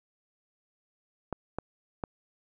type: clicks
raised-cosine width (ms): 1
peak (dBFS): -18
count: 3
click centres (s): 1.327 / 1.586 / 2.038
effects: none